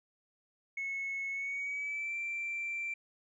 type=tone with pitch glide; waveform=sine; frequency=2193 to 2350 Hz; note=C#7 to D7; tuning=-19 to +1 cents; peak=-33 dBFS; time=0.77-2.94 s; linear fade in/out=5 ms; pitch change=+120 cents; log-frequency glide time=1.31-2.16 s; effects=tanh soft clip ceiling -31 dBFS